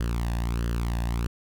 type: tone with flanger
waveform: sawtooth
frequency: 58.27 Hz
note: A#1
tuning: in tune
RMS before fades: -27 dBFS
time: 0-1.27 s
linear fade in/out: 5 ms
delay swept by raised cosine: 0.64 to 1.14 ms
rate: 1.5 Hz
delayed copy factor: +0.7
effects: none